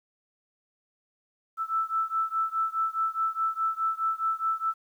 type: beating tone pair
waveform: sine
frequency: 1318.5 / 1323.3 Hz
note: E6 / E6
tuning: 0 / +6 cents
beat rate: 4.8 Hz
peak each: -28 / -29 dBFS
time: 1.57-4.74 s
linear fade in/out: 50 ms
effects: 10-bit